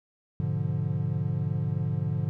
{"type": "chord", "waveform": "triangle", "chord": "G# diminished seventh", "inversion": "none", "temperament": "equal", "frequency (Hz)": [103.83, 123.47, 146.83, 174.61], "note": ["G#2", "B2", "D3", "F3"], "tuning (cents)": [0, 0, 0, 0], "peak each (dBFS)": [-29, -31, -27, -32], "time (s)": [0.4, 2.29], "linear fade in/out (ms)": 0, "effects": []}